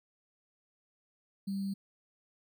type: tone with sample-and-hold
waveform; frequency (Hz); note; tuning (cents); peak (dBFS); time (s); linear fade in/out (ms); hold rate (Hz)
sine; 196; G3; 0; -32; 1.47-1.74; 10; 4410
effects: none